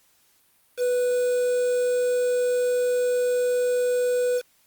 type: tone with quantisation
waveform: triangle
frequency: 493.9 Hz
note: B4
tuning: in tune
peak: -18 dBFS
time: 0.77-4.42 s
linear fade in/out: 50 ms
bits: 6
effects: white hiss -62 dBFS RMS until 4.66 s + Opus 48 kbps